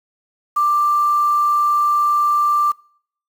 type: tone with quantisation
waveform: sine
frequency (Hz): 1181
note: D6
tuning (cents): +9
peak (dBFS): -13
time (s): 0.56-2.72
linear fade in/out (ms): 10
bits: 6
effects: noise-tail reverb RT60 0.6 s tail -25 dB re dry